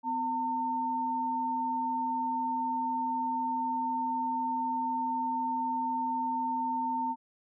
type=tone pair together; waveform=sine; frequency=254.2 / 906 Hz; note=C4 / A#5; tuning=-50 / -50 cents; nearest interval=octave + minor seventh; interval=2200 cents; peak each=-36 / -29 dBFS; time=0.03-7.16 s; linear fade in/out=50 ms; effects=none